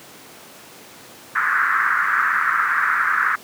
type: band-pass noise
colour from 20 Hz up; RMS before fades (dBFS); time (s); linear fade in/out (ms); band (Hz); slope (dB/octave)
pink; -19; 1.35-3.36; 10; 1200 to 1800; 48
effects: pink hiss -42 dBFS RMS until 3.43 s + high-pass 200 Hz 12 dB/octave